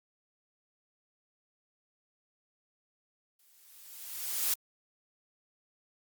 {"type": "noise with exponential growth", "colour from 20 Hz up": "blue", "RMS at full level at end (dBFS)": -27, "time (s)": [3.39, 4.54], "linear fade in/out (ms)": 5, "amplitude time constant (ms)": 250, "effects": ["Opus 48 kbps"]}